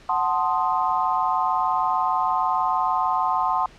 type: chord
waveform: sine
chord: F# diminished seventh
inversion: none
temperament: equal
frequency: 740 / 880 / 1046.5 / 1244.5 Hz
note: F#5 / A5 / C6 / Eb6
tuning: 0 / 0 / 0 / 0 cents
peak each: -25 / -25 / -23 / -28 dBFS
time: 0.09-3.66 s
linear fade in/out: 2 ms
effects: pink hiss -49 dBFS RMS until 3.78 s + low-pass 5000 Hz 12 dB/octave